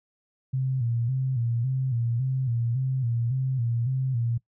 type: tone with vibrato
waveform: sine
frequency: 124.1 Hz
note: B2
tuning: 9 cents sharp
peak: -23 dBFS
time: 0.53-4.38 s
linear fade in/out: 10 ms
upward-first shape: square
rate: 1.8 Hz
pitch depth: 97 cents each way
effects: noise-tail reverb RT60 0.1 s tail -21 dB re dry